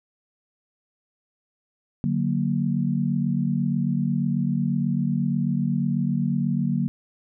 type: chord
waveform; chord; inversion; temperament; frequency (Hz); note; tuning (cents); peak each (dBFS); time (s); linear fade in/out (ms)
sine; D augmented; none; equal; 146.83 / 185 / 233.1; D3 / F#3 / A#3; 0 / 0 / 0; -25; 2.04-6.88; 0
effects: none